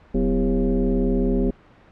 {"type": "tone with frequency modulation", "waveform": "sine", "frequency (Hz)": 105.6, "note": "G#2", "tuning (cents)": 29, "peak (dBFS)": -17, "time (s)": [0.14, 1.51], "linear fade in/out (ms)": 10, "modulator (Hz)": 146, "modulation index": 2.3, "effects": ["pink hiss -51 dBFS RMS until 1.91 s", "low-pass 2000 Hz 12 dB/octave"]}